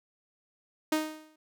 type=tone with exponential decay; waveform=sawtooth; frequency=310.6 Hz; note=D#4; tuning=3 cents flat; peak=-19 dBFS; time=0.92-1.36 s; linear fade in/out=5 ms; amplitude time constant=94 ms; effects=none